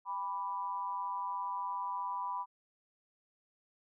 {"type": "tone with amplitude modulation", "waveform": "sine", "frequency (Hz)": 987.8, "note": "B5", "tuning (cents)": 0, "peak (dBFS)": -31, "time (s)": [0.05, 2.46], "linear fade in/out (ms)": 50, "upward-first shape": "sine", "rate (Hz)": 183, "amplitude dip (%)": 75, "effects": []}